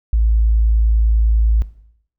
sine tone, 55 Hz, A1, in tune, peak -11 dBFS, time 0.13-1.62 s, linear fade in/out 0 ms, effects noise-tail reverb RT60 0.7 s tail -17 dB re dry

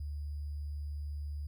sine tone with sample-and-hold, 73.1 Hz, D2, 7 cents flat, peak -36 dBFS, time 0-1.47 s, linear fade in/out 5 ms, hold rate 4900 Hz, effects none

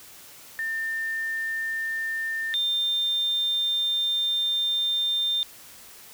sine tone pair in turn, 1800 / 3600 Hz, A6 / A7, +39 / +39 cents, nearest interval octave, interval 1200 cents, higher second, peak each -26 / -22 dBFS, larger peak second, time 0.59-2.54 / 2.54-5.43 s, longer second, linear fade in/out 0 ms, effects white hiss -47 dBFS RMS until 6.13 s

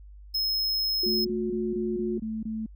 square tone, 5160 Hz, E8, 38 cents flat, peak -25 dBFS, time 0.34-1.25 s, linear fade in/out 10 ms
sine tone with pitch glide, 362.3 to 358.6 Hz, F#4 to F4, -36 to +46 cents, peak -28 dBFS, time 1.03-2.18 s, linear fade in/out 5 ms, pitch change -18 cents, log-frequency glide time 1.17-2 s
sine tone bursts, 220 Hz, A3, in tune, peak -29 dBFS, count 7, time 1.06-2.662 s, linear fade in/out 5 ms, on 210 ms, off 22 ms
effects added 50 Hz sine -44 dBFS peak until 2.75 s

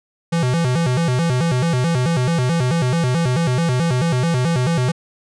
square tone with vibrato, 145.4 Hz, D3, 17 cents flat, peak -16 dBFS, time 0.32-4.92 s, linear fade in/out 10 ms, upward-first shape square, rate 4.6 Hz, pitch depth 250 cents each way, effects resampled to 22050 Hz

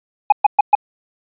triangle tone bursts, 830.6 Hz, G#5, in tune, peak -3 dBFS, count 4, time 0.3-0.752 s, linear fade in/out 5 ms, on 23 ms, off 120 ms, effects resampled to 8000 Hz

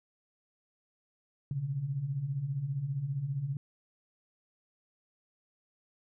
sine beating tone pair, 126.2 / 141.2 Hz, B2 / C#3, +38 / +32 cents, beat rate 15 Hz, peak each -38 / -32 dBFS, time 1.51-3.57 s, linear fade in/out 2 ms, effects none

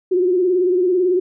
sine tone with vibrato, 362.7 Hz, F#4, 34 cents flat, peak -13 dBFS, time 0.11-1.2 s, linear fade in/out 10 ms, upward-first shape sine, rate 18 Hz, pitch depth 67 cents each way, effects none

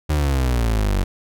35% pulse exponential sweep, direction down, 77.4 to 46.25 Hz, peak -15 dBFS, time 0.09-1.04 s, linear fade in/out 10 ms, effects none

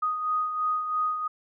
sine beating tone pair, 1244.5 / 1247.5 Hz, D#6 / D#6, 0 / +4 cents, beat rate 3 Hz, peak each -25 / -34 dBFS, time 0.02-1.28 s, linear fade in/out 10 ms, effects none

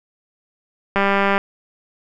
click train, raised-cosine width 0.5 ms, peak -3 dBFS, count 84, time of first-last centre 0.96-1.379 s, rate 198 Hz, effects none

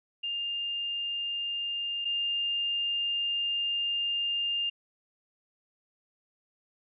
sine tone pair in turn, 2807 / 2807 Hz, F7 / F7, +8 / +8 cents, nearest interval unison, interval 0 cents, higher neither, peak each -30 / -27 dBFS, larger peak second, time 0.23-2.05 / 2.05-4.7 s, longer second, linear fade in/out 10 ms, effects none

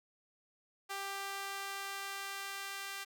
sawtooth tone with high-pass filter sweep, 394.2 Hz, G4, 10 cents sharp, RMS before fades -42 dBFS, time 0.89-3.05 s, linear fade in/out 20 ms, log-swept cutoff 900 to 1600 Hz, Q 0.95, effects none

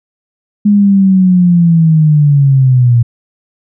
sine linear sweep, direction down, 208 to 116.54 Hz, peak -4 dBFS, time 0.65-3.03 s, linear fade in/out 10 ms, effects none

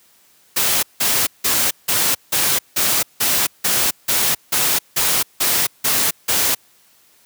white noise bursts, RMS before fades -17 dBFS, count 14, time 0.56-6.55 s, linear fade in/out 10 ms, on 270 ms, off 170 ms, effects white hiss -54 dBFS RMS until 7.25 s + high-pass 80 Hz 12 dB/octave

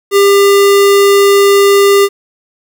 square tone, 399.7 Hz, G4, 34 cents sharp, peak -5 dBFS, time 0.11-2.09 s, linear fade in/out 50 ms, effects 7-bit

